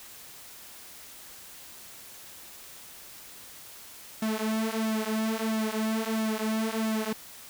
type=tone with flanger; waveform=sawtooth; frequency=220 Hz; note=A3; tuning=in tune; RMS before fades=-29 dBFS; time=4.22-7.13 s; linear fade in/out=5 ms; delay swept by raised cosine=2 to 7.1 ms; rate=1.5 Hz; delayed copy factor=-0.9; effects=white hiss -47 dBFS RMS until 7.49 s